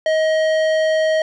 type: tone with tanh clipping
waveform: triangle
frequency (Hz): 631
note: D#5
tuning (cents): +24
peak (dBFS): -16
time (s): 0.06-1.22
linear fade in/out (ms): 2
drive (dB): 18
effects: none